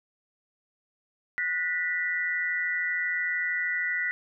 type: tone cluster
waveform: sine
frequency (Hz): 1466 / 1794 / 1967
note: F#6 / A6 / B6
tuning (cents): -16 / +33 / -7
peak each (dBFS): -33 / -35 / -27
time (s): 1.38-4.11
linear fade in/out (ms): 0
effects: none